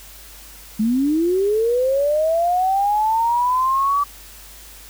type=linear sweep; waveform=sine; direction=up; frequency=207.7 to 1156 Hz; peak=-15 dBFS; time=0.79-4.04 s; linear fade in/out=10 ms; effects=added 50 Hz sine -44 dBFS peak until 4.89 s + white hiss -42 dBFS RMS until 4.89 s